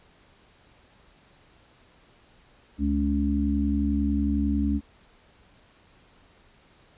harmonic tone, 71.1 Hz, C#2, 45 cents sharp, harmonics 1 / 3 / 4, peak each -26 / -26 / -26 dBFS, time 2.78-4.81 s, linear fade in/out 50 ms, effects pink hiss -58 dBFS RMS until 6.97 s + resampled to 8000 Hz

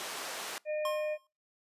pink band-pass noise, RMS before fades -40 dBFS, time 0-0.58 s, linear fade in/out 0 ms, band 560 to 12000 Hz, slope 12 dB/octave
harmonic tone, 609 Hz, D#5, 37 cents flat, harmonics 1 / 3 / 4, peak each -31 / -49 / -44 dBFS, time 0.65-1.18 s, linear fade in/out 50 ms
square tone with exponential decay, 1067 Hz, C6, 34 cents sharp, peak -32 dBFS, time 0.85-1.27 s, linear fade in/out 2 ms, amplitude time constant 91 ms
effects noise-tail reverb RT60 0.3 s tail -25 dB re dry + resampled to 32000 Hz

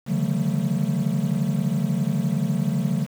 triangle tone cluster, 140.3 / 152.1 / 175 / 191.8 / 222.6 Hz, C#3 / D#3 / F3 / G3 / A3, +21 / -39 / +4 / -37 / +20 cents, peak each -25 dBFS, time 0.06-3.07 s, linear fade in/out 50 ms, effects 7-bit

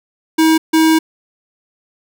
square tone bursts at uneven times, 319.6 Hz, D#4, 47 cents sharp, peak -9 dBFS, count 2, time 0.38-0.58 / 0.73-0.99 s, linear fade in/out 10 ms, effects none

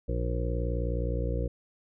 harmonic tone, 59.5 Hz, A#1, 36 cents sharp, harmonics 1 / 2 / 3 / 5 / 6 / 7 / 8 / 9, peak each -29 / -34 / -39 / -40 / -42 / -46 / -37 / -39 dBFS, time 0.08-1.48 s, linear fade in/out 10 ms, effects none

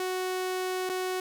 sawtooth tone with dropouts, 370 Hz, F#4, in tune, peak -25 dBFS, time 0-1.2 s, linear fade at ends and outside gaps 2 ms, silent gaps 0.892-0.897 s, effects none

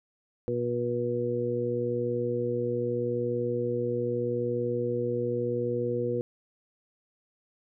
harmonic tone, 120.8 Hz, B2, 38 cents flat, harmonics 1 / 2 / 3 / 4, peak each -34 / -35 / -32 / -29 dBFS, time 0.48-6.21 s, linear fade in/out 0 ms, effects none

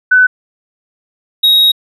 sine / triangle tone pair in turn, 1503 / 3787 Hz, F#6 / A#7, +27 / +27 cents, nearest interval octave + major third, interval 1600 cents, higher second, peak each -4 dBFS, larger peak neither, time 0.11-0.27 / 1.43-1.72 s, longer second, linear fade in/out 10 ms, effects resampled to 32000 Hz

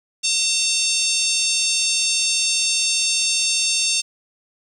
harmonic tone with a mistuned harmonic, 905 Hz, A5, 48 cents sharp, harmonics 3 / 4 / 5 / 6 / 7 / 8 / 9 / 10, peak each -25 / -25 / -26 / -25 / -24 / -28 / -30 / -27 dBFS, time 0.23-4.02 s, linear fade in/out 20 ms, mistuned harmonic 8, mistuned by +41 cents, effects 8-bit

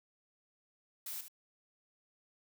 blue noise with echo, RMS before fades -42 dBFS, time 1.06-1.21 s, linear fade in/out 5 ms, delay 73 ms, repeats 1, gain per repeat -9 dB, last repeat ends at 1.283 s, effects none

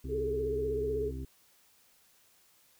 harmonic tone, 65.41 Hz, C2, in tune, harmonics 1 / 2 / 4 / 5 / 6, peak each -38 / -43 / -44 / -50 / -49 dBFS, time 0.04-1.25 s, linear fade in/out 5 ms
sine tone with vibrato, 424.1 Hz, G#4, 36 cents sharp, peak -30 dBFS, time 0.08-1.12 s, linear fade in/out 50 ms, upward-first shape sine, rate 16 Hz, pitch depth 60 cents each way
effects white hiss -65 dBFS RMS until 2.79 s

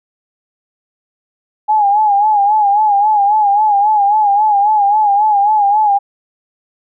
sine tone with vibrato, 830.6 Hz, G#5, in tune, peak -8 dBFS, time 1.68-5.99 s, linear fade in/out 20 ms, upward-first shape sine, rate 3.7 Hz, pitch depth 75 cents each way, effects none

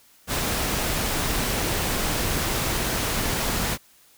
pink noise, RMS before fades -25 dBFS, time 0.27-3.78 s, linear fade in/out 50 ms, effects white hiss -56 dBFS RMS until 4.17 s

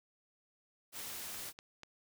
white noise, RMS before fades -44 dBFS, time 0.92-1.53 s, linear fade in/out 50 ms
click train, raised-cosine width 0.2 ms, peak -31 dBFS, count 4, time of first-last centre 1.1-1.833 s, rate 4.09 Hz
effects none

